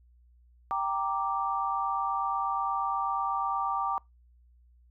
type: chord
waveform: sine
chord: G minor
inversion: none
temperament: equal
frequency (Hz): 784 / 932.3 / 1174.7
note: G5 / Bb5 / D6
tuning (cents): 0 / 0 / 0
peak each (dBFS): -32 / -33 / -30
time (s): 0.71-3.98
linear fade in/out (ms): 0
effects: noise-tail reverb RT60 0.2 s tail -25 dB re dry + added 60 Hz sine -57 dBFS peak until 4.9 s